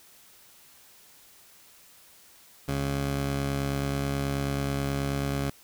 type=tone pair together; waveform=15% pulse; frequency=69.3 / 138.6 Hz; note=C#2 / C#3; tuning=0 / 0 cents; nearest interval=octave; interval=1200 cents; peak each=-25 dBFS; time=2.68-5.5 s; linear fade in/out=5 ms; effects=white hiss -55 dBFS RMS until 5.63 s